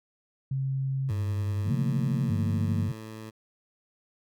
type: tone with vibrato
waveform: sine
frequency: 115.7 Hz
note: A#2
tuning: 13 cents flat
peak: -26 dBFS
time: 0.51-2.92 s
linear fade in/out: 5 ms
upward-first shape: square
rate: 0.84 Hz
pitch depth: 260 cents each way
type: tone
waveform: 15% pulse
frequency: 110 Hz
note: A2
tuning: in tune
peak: -33 dBFS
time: 1.08-3.31 s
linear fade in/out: 20 ms
type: chord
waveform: sine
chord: Bb major seventh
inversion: first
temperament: equal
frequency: 146.83 / 174.61 / 220 / 233.1 Hz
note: D3 / F3 / A3 / Bb3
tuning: 0 / 0 / 0 / 0 cents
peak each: -33 dBFS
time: 1.64-2.89 s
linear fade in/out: 50 ms
effects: none